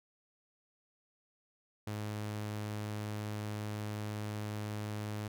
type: tone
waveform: sawtooth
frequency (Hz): 105.5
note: G#2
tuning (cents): +28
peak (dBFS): -33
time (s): 1.87-5.28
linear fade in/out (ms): 5
effects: none